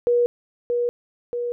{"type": "tone with echo", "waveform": "sine", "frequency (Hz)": 481.3, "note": "B4", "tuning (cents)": -45, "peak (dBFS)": -15, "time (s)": [0.07, 0.26], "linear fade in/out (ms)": 0, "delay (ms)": 630, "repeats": 2, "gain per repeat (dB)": -4, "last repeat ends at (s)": 1.52, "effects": []}